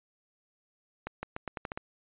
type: accelerating click train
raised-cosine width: 0.5 ms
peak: -20 dBFS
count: 8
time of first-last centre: 1.07-1.775 s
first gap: 160 ms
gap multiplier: 0.84
effects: resampled to 8000 Hz